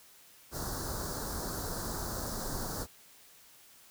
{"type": "band-stop noise", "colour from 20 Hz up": "pink", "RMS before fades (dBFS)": -37, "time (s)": [0.51, 2.87], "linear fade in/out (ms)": 50, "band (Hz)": [1600, 4200], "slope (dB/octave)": 48, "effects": ["white hiss -58 dBFS RMS until 3.9 s"]}